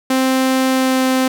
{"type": "tone with pitch glide", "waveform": "sawtooth", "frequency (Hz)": [261.6, 259.9], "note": ["C4", "C4"], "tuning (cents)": [0, -11], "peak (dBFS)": -9, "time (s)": [0.1, 1.28], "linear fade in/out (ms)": 5, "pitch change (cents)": -11, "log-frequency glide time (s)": [0.68, 1.05], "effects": []}